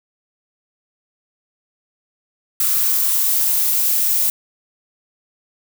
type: noise with high-pass filter sweep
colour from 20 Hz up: violet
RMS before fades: -17 dBFS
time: 2.6-4.3 s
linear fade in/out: 2 ms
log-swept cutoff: 1300 to 510 Hz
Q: 4
effects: none